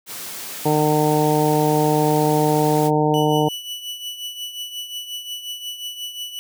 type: high-pass noise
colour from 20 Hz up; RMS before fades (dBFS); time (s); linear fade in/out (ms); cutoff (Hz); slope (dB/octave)
white; -32; 0.06-2.91; 50; 110; 48
type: harmonic tone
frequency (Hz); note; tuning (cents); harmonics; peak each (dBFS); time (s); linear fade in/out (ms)
151.7; D#3; -44; 1 / 2 / 3 / 4 / 5 / 6; -21 / -21 / -20 / -26 / -23 / -24; 0.65-3.49; 10
type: tone with tremolo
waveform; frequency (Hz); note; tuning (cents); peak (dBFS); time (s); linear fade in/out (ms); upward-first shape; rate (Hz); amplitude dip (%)
40% pulse; 2960; F#7; 0; -25; 3.14-6.39; 0; triangle; 5.6; 70
effects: none